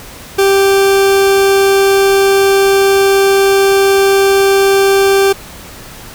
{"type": "tone", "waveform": "40% pulse", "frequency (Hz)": 392, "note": "G4", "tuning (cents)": 0, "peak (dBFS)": -6, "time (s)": [0.38, 5.33], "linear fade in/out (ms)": 10, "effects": ["pink hiss -32 dBFS RMS until 6.14 s"]}